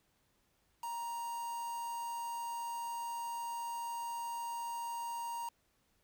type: tone with quantisation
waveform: triangle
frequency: 937 Hz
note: A#5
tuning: 9 cents sharp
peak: -36 dBFS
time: 0.83-5.49 s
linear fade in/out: 5 ms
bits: 8
effects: pink hiss -75 dBFS RMS until 6.03 s